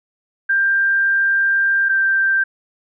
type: tone pair in turn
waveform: sine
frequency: 1587 / 1571.5 Hz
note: G6 / G6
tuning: +21 / +4 cents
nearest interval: unison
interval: 17 cents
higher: first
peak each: -13 dBFS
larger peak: neither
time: 0.49-1.89 / 1.89-2.44 s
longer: first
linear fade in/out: 10 ms
effects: none